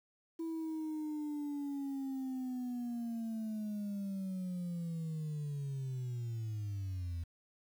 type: linear sweep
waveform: sine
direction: down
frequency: 329.6 to 82.41 Hz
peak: -34 dBFS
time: 0.39-7.24 s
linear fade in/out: 10 ms
effects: tanh soft clip ceiling -35 dBFS + 10-bit